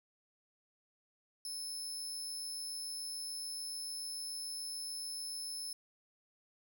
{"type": "tone with amplitude modulation", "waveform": "25% pulse", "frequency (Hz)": 5250, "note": "E8", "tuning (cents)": -8, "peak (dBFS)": -34, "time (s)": [1.45, 5.73], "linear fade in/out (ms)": 2, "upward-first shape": "sine", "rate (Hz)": 86.9, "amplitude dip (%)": 25, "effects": []}